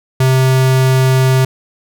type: tone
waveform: square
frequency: 130.81 Hz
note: C3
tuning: in tune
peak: -9 dBFS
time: 0.2-1.45 s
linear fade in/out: 5 ms
effects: none